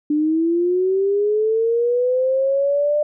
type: linear sweep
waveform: sine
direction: up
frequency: 294.7 to 600 Hz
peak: -15 dBFS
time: 0.1-3.03 s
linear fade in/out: 5 ms
effects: none